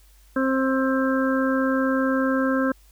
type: harmonic tone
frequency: 264.5 Hz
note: C4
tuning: 19 cents sharp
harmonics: 1 / 2 / 4 / 5 / 6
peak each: -21 / -25 / -32 / -30 / -29 dBFS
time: 0.36-2.72 s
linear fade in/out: 5 ms
effects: added 50 Hz sine -51 dBFS peak until 2.91 s + white hiss -59 dBFS RMS until 2.91 s